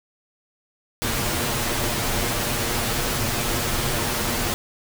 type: noise with comb filter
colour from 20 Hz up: pink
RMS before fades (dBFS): -24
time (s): 1.02-4.54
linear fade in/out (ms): 0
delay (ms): 8.5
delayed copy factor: +0.65
effects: none